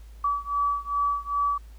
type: beating tone pair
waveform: sine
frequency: 1146 / 1148.5 Hz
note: D6 / D6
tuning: -43 / -39 cents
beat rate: 2.5 Hz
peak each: -26 / -27 dBFS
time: 0.24-1.58 s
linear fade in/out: 5 ms
effects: added 54 Hz sine -42 dBFS peak until 1.78 s + pink hiss -60 dBFS RMS until 1.78 s